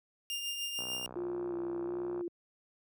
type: tone with tremolo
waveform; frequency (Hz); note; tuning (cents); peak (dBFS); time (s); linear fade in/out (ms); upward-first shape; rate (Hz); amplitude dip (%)
sawtooth; 2805; F7; +7; -30; 0.3-1.06; 0; triangle; 6.7; 45
type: click train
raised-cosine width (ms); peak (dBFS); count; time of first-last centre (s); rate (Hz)
1; -31; 90; 0.79-2.209; 62.7
type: tone with vibrato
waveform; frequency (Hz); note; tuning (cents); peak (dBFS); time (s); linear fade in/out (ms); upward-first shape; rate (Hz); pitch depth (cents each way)
sine; 348; F4; -6; -34; 1.16-2.28; 2; square; 1.4; 17
effects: high-pass 100 Hz 12 dB/octave